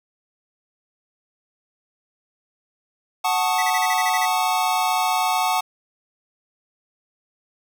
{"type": "chord", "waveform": "square", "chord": "D# half-diminished seventh", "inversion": "first", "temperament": "equal", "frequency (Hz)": [740, 880, 1108.7, 1244.5], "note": ["F#5", "A5", "C#6", "D#6"], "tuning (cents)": [0, 0, 0, 0], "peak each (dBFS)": [-23, -24, -27, -29], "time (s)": [3.24, 5.61], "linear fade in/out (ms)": 10}
{"type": "tone bursts", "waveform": "square", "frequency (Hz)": 1975.5, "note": "B6", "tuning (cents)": 0, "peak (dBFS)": -24, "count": 9, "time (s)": [3.58, 4.257], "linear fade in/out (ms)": 10, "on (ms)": 45, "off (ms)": 34}
{"effects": []}